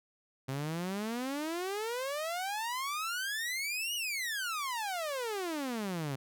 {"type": "exponential two-way sweep", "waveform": "sawtooth", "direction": "up then down", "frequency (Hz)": [130, 2961, 130], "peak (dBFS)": -30, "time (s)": [0.48, 6.16], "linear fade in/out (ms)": 10, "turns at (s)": 3.95, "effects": []}